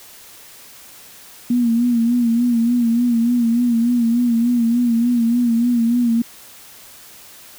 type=tone with vibrato; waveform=sine; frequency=236.7 Hz; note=A#3; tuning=27 cents sharp; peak=-13 dBFS; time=1.5-6.22 s; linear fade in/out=5 ms; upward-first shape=sine; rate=3.4 Hz; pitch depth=61 cents each way; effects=white hiss -42 dBFS RMS until 7.58 s